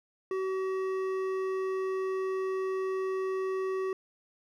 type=tone with hard clipping; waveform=triangle; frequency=379.3 Hz; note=F#4; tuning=43 cents sharp; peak=-31 dBFS; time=0.31-3.93 s; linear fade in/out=2 ms; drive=14 dB; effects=none